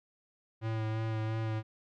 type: tone with vibrato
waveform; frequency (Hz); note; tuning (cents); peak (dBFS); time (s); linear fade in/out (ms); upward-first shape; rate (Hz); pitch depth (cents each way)
square; 110.6; A2; +9; -32; 0.61-1.63; 50; sine; 2.9; 20
effects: low-pass 3000 Hz 12 dB/octave